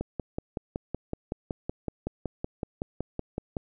click train, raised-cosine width 2 ms, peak -17 dBFS, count 20, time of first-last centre 0.01-3.568 s, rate 5.34 Hz, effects none

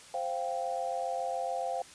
sine chord, C suspended fourth, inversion none, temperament just, 523.3 / 697.7 / 784.9 Hz, C5 / F5 / G5, 0 / -2 / +2 cents, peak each -36 / -34 / -36 dBFS, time 0.14-1.82 s, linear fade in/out 2 ms, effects white hiss -52 dBFS RMS until 1.94 s + resampled to 22050 Hz

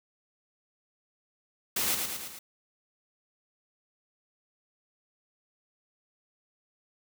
white noise with echo, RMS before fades -29 dBFS, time 1.76-1.95 s, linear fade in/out 5 ms, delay 110 ms, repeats 4, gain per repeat -4 dB, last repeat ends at 2.39 s, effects none

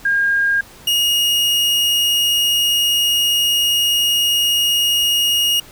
sine / 40% pulse tone pair in turn, 1617 / 2865 Hz, G#6 / F7, -47 / +44 cents, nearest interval minor seventh, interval 991 cents, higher second, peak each -13 dBFS, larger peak neither, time 0.05-0.61 / 0.87-5.6 s, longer second, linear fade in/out 5 ms, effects pink hiss -42 dBFS RMS until 5.71 s

